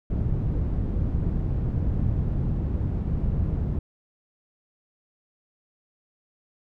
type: low-pass noise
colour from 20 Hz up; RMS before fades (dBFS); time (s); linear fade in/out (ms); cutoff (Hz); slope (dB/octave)
white; -25; 0.1-3.79; 5; 110; 12
effects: none